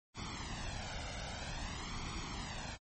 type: noise with flanger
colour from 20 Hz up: pink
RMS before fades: -42 dBFS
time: 0.14-2.78 s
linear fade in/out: 50 ms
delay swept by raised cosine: 0.88 to 1.38 ms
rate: 0.51 Hz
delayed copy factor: +0.65
effects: low-pass 8000 Hz 12 dB/octave + MP3 32 kbps